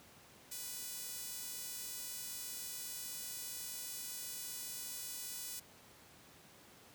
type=tone with high-pass filter; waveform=sawtooth; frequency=493.9 Hz; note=B4; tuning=in tune; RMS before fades=-45 dBFS; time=0.51-5.6 s; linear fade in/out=10 ms; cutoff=7000 Hz; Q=0.64; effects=pink hiss -60 dBFS RMS until 6.94 s + high-pass 100 Hz 12 dB/octave